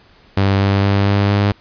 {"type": "tone with pitch steps", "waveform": "sawtooth", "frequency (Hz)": [98, 98.85, 99.71, 100.58, 101.46], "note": ["G2", "G2", "G2", "G2", "G#2"], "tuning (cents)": [0, 15, 30, 45, -40], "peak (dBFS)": -8, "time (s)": [0.37, 1.52], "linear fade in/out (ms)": 5, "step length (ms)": 230, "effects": ["pink hiss -49 dBFS RMS until 1.6 s", "resampled to 11025 Hz"]}